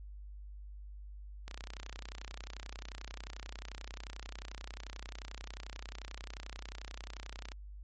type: click train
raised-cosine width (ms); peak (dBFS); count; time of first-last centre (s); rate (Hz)
0.2; -27; 190; 1.48-7.518; 31.3
effects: added 50 Hz sine -45 dBFS peak until 7.83 s + MP3 32 kbps